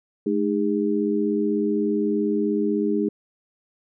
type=tone cluster; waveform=sine; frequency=213.2 / 309.6 / 405.7 Hz; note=G#3 / D#4 / G#4; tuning=+46 / -9 / -41 cents; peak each=-24 dBFS; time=0.26-3.09 s; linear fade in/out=5 ms; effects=none